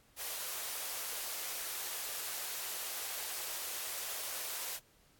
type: high-pass noise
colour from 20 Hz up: white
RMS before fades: -40 dBFS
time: 0.16-4.8 s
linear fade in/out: 50 ms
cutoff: 410 Hz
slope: 24 dB/octave
effects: pink hiss -67 dBFS RMS until 5.19 s + AAC 64 kbps